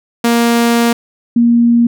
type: tone pair in turn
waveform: sawtooth / sine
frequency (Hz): 234.6 / 235.8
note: A#3 / A#3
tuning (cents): +11 / +20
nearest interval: unison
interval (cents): 9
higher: second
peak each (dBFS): -5 / -6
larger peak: first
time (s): 0.24-0.93 / 1.36-1.87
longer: first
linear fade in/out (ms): 5
effects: none